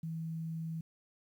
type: tone with quantisation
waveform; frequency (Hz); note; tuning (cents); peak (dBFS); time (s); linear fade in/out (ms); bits
sine; 162.5; E3; -24; -36; 0.03-0.81; 5; 11
effects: none